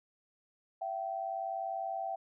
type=tone pair together; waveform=sine; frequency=669.8 / 770 Hz; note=E5 / G5; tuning=+27 / -31 cents; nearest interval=major second; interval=242 cents; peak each=-38 / -36 dBFS; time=0.81-2.16 s; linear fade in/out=10 ms; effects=none